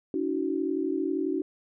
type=tone cluster; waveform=sine; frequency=284.8 / 322.8 / 375.1 Hz; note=C#4 / E4 / F#4; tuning=+47 / -36 / +24 cents; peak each=-30 dBFS; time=0.14-1.42 s; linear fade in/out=2 ms; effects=none